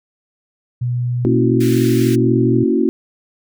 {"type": "tone", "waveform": "sine", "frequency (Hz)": 122.4, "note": "B2", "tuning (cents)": -15, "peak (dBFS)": -16, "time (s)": [0.81, 2.64], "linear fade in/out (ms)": 10}
{"type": "chord", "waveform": "sine", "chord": "F# dominant seventh", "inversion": "first", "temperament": "equal", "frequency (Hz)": [233.1, 277.2, 329.6, 370], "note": ["A#3", "C#4", "E4", "F#4"], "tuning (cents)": [0, 0, 0, 0], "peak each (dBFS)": -18, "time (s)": [1.25, 2.89], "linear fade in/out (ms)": 0}
{"type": "high-pass noise", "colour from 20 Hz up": "pink", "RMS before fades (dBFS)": -31, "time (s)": [1.6, 2.16], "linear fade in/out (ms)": 10, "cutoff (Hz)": 1500, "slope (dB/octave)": 48}
{"effects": []}